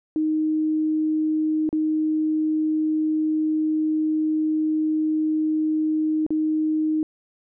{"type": "tone with dropouts", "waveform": "sine", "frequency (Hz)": 311.1, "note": "D#4", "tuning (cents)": 0, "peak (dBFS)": -19, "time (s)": [0.16, 7.03], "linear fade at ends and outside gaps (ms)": 1, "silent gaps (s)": [[1.691, 1.728], [6.265, 6.305]], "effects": []}